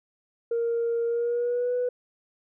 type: tone with pitch glide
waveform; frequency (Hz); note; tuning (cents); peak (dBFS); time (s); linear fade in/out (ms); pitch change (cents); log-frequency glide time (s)
sine; 466.2 to 493.9; A#4 to B4; 0 to 0; -22; 0.51-1.89; 5; +100; 1.06-1.74
effects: tanh soft clip ceiling -20 dBFS